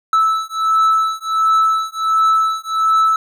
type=beating tone pair; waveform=triangle; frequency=1310 / 1311.4 Hz; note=E6 / E6; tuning=-11 / -9 cents; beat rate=1.4 Hz; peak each=-14 dBFS; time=0.13-3.16 s; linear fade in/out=2 ms; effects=none